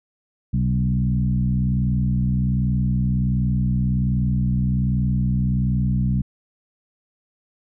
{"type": "tone with frequency modulation", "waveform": "sine", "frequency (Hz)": 132.4, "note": "C3", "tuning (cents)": 21, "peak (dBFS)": -17, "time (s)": [0.53, 6.22], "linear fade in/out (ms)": 10, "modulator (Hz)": 61.3, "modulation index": 1.2, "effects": []}